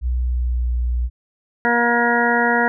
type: tone with pitch glide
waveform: sine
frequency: 61.74 to 60.3 Hz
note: B1 to B1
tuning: 0 to -41 cents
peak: -17 dBFS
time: 0.01-1.1 s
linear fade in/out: 50 ms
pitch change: -41 cents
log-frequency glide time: 0.18-0.77 s
type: harmonic tone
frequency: 237.5 Hz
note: A#3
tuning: 33 cents sharp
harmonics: 1 / 2 / 3 / 4 / 6 / 7 / 8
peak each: -22 / -22 / -22 / -22 / -22 / -22 / -22 dBFS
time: 1.65-2.68 s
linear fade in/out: 0 ms
effects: none